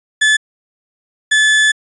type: tone pair in turn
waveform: 35% pulse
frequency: 1730 / 1730 Hz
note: A6 / A6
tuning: -30 / -30 cents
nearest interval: unison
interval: 0 cents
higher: neither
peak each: -7 dBFS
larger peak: neither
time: 0.21-0.37 / 1.31-1.72 s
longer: second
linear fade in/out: 10 ms
effects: resampled to 24000 Hz